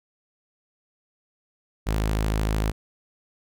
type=tone; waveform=sawtooth; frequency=53.2 Hz; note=G#1; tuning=42 cents sharp; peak=-18 dBFS; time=1.86-2.72 s; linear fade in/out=20 ms; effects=none